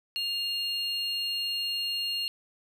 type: tone pair together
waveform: triangle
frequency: 2807 / 4286 Hz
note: F7 / C8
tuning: +8 / +41 cents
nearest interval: perfect fifth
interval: 733 cents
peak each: -29 / -31 dBFS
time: 0.16-2.28 s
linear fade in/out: 0 ms
effects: 10-bit